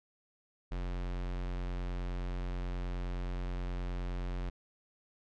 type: tone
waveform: square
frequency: 44.75 Hz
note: F1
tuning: 43 cents sharp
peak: -35 dBFS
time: 0.71-4.5 s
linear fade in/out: 10 ms
effects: low-pass 4000 Hz 12 dB/octave